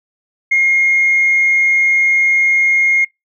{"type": "tone", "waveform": "sine", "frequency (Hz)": 2140, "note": "C7", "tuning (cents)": 38, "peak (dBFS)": -8, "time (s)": [0.51, 3.05], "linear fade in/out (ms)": 10, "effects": ["noise-tail reverb RT60 0.2 s tail -26 dB re dry", "tanh soft clip ceiling -5 dBFS"]}